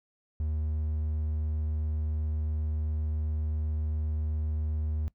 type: tone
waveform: triangle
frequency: 76.9 Hz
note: D#2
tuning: 20 cents flat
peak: -26 dBFS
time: 0.4-5.08 s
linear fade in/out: 0 ms
effects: noise-tail reverb RT60 0.1 s tail -20 dB re dry